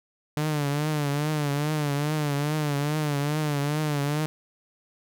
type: tone with vibrato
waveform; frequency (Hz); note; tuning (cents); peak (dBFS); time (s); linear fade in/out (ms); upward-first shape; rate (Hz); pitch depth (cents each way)
sawtooth; 147.9; D3; +13; -20; 0.37-4.26; 0; triangle; 2.4; 91
effects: none